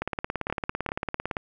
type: two click trains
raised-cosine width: 0.5 ms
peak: -14 / -13 dBFS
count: 3 / 25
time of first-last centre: 0.5-0.89 / 0.02-1.368 s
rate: 5.13 / 17.8 Hz
effects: none